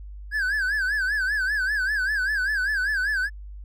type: tone with vibrato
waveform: triangle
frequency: 1611 Hz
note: G6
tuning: 47 cents sharp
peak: -20 dBFS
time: 0.31-3.3 s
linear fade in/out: 50 ms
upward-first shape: sine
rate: 5.1 Hz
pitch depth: 140 cents each way
effects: added 50 Hz sine -36 dBFS peak until 3.64 s